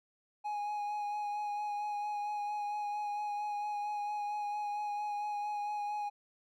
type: tone with vibrato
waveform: triangle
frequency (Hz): 830.6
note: G#5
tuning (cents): 0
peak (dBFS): -32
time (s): 0.44-6.1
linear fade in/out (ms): 20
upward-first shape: sine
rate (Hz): 4.4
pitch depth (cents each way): 17
effects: none